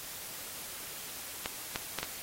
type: clicks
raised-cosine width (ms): 0.2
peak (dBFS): -15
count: 4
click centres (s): 1.459 / 1.759 / 1.987 / 2.03
effects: white hiss -43 dBFS RMS until 2.22 s + AAC 48 kbps